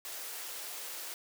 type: high-pass noise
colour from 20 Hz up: white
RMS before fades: -42 dBFS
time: 0.05-1.14 s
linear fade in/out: 0 ms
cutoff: 350 Hz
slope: 24 dB/octave
effects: none